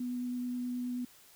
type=tone with vibrato; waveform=sine; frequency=246.9 Hz; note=B3; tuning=in tune; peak=-33 dBFS; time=0-1.05 s; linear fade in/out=5 ms; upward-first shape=sine; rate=9.4 Hz; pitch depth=8 cents each way; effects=white hiss -59 dBFS RMS until 1.35 s